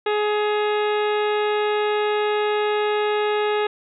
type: harmonic tone with a mistuned harmonic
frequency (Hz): 420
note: G#4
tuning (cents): +19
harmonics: 1 / 2 / 3 / 4 / 5 / 6 / 7 / 8 / 9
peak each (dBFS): -20 / -26 / -30 / -32 / -34 / -36 / -37 / -38 / -39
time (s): 0.06-3.67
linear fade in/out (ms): 5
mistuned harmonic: 7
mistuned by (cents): -68
effects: none